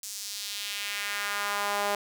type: tone with high-pass filter sweep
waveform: sawtooth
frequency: 203.7 Hz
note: G#3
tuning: 33 cents flat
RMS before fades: -32 dBFS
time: 0.03-1.95 s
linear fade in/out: 2 ms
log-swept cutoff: 6700 to 650 Hz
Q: 1.5
effects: none